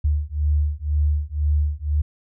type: beating tone pair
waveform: sine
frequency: 73.42 / 75.42 Hz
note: D2 / D2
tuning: 0 / +47 cents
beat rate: 2 Hz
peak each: -21 dBFS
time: 0.04-2.02 s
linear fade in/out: 10 ms
effects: none